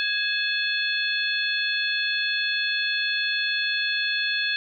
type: harmonic tone with a mistuned harmonic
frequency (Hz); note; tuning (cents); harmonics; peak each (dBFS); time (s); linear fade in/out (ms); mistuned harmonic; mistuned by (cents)
861; A5; -38; 2 / 3 / 4 / 5; -26 / -28 / -29 / -30; 0-4.56; 0; 2; -67
effects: none